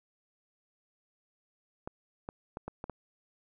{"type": "clicks", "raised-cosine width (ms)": 1, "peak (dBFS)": -24, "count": 6, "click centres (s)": [1.875, 2.289, 2.571, 2.68, 2.841, 2.897], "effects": []}